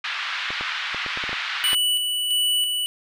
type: band-pass noise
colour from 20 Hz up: pink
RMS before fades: -28 dBFS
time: 0.04-1.75 s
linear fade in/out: 5 ms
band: 1300 to 3700 Hz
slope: 24 dB/octave
type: clicks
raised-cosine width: 1 ms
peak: -19 dBFS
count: 9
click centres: 0.505 / 0.61 / 0.946 / 1.063 / 1.174 / 1.239 / 1.293 / 1.33 / 1.731 s
type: tone with tremolo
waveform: square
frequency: 2960 Hz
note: F#7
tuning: in tune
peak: -19 dBFS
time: 1.64-2.86 s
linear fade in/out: 0 ms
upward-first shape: square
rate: 1.5 Hz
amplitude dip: 35%
effects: none